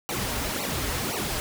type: noise with flanger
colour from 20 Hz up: pink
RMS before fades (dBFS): -29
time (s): 0.09-1.4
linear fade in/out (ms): 0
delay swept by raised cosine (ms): 0.58 to 6.08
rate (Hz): 1.9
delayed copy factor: -1
effects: none